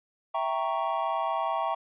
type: chord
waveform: triangle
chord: E diminished seventh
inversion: none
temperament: equal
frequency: 659.3 / 784 / 932.3 / 1108.7 Hz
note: E5 / G5 / Bb5 / Db6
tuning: 0 / 0 / 0 / 0 cents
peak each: -30 dBFS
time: 0.34-1.75 s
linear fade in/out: 10 ms
effects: resampled to 8000 Hz